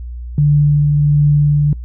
sine tone with tremolo, 146.83 Hz, D3, in tune, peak -7 dBFS, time 0.38-1.73 s, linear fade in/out 2 ms, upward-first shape triangle, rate 1.4 Hz, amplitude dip 25%, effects noise-tail reverb RT60 0.1 s tail -25 dB re dry + added 60 Hz sine -24 dBFS peak until 1.84 s

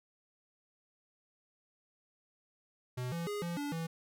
square tone with pitch steps, 125.4 / 168.9 / 413.1 / 171.6 / 288.5 / 164.5 Hz, B2 / E3 / G#4 / F3 / D4 / E3, +27 / +42 / -9 / -30 / -31 / -3 cents, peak -36 dBFS, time 2.97-3.87 s, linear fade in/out 10 ms, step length 150 ms, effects none

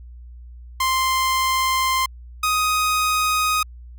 sawtooth tone pair in turn, 1046.5 / 1251 Hz, C6 / D#6, 0 / +9 cents, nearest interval minor third, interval 309 cents, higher second, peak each -14 dBFS, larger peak neither, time 0.8-2.06 / 2.43-3.63 s, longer first, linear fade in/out 5 ms, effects added 60 Hz sine -37 dBFS peak until 3.98 s

